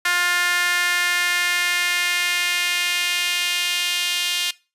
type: tone with high-pass filter sweep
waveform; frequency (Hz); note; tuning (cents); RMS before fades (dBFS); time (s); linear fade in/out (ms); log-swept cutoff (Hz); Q
sawtooth; 353.1; F4; +19; -21; 0.05-4.51; 5; 1600 to 3000; 2.3
effects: noise-tail reverb RT60 0.3 s tail -21 dB re dry + resampled to 32000 Hz